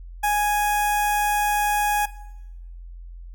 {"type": "tone with notch filter", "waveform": "sawtooth", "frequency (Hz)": 830.6, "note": "G#5", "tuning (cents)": 0, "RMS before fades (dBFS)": -21, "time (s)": [0.23, 2.06], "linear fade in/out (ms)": 10, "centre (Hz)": 4200, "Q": 1.1, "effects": ["noise-tail reverb RT60 0.9 s tail -18 dB re dry", "added 43 Hz sine -36 dBFS peak until 3.34 s"]}